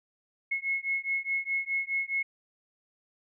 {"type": "beating tone pair", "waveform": "sine", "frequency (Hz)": [2175, 2179.8], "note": ["C#7", "C#7"], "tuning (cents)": [-33, -30], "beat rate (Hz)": 4.8, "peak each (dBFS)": -31, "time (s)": [0.51, 2.23], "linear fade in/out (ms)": 10, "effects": []}